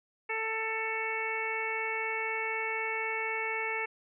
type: harmonic tone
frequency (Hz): 444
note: A4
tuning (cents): +16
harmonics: 1 / 2 / 3 / 4 / 5 / 6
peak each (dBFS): -38 / -38 / -42 / -39 / -34 / -40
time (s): 0.29-3.86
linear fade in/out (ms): 10
effects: none